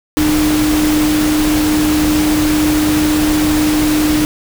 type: tone in noise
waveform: sine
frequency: 304.2 Hz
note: D#4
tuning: 39 cents flat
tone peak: -11 dBFS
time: 0.17-4.25 s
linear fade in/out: 0 ms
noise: pink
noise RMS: -19 dBFS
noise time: 0.17-4.25 s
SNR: +5 dB
effects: none